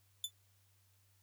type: tone with exponential decay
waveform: sawtooth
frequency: 3500 Hz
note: A7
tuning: 10 cents flat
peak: -29 dBFS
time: 0.24-0.31 s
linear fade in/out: 2 ms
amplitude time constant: 15 ms
effects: added 97 Hz sine -70 dBFS peak until 1.22 s + white hiss -74 dBFS RMS until 1.22 s